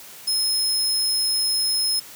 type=tone; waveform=sawtooth; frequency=5160 Hz; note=E8; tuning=38 cents flat; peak=-17 dBFS; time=0.27-2 s; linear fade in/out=10 ms; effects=white hiss -42 dBFS RMS until 2.15 s + high-pass 100 Hz 12 dB/octave